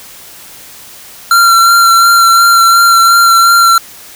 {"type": "tone with vibrato", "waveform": "square", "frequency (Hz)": 1369, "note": "F6", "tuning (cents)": -35, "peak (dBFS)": -4, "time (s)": [1.31, 3.78], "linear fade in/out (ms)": 2, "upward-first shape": "sine", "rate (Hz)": 2.8, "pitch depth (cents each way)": 18, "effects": ["white hiss -33 dBFS RMS until 4.15 s"]}